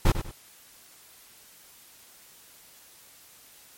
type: noise with echo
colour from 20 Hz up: brown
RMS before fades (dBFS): -18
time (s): 0.05-0.12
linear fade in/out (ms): 5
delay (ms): 97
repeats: 2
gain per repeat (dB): -10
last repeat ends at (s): 0.314
effects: white hiss -53 dBFS RMS until 3.77 s + MP3 64 kbps